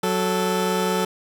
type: tone pair together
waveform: 20% pulse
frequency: 185 / 440 Hz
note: F#3 / A4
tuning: 0 / 0 cents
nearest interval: octave + minor third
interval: 1500 cents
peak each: -18 dBFS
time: 0.03-1.05 s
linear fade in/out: 5 ms
effects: none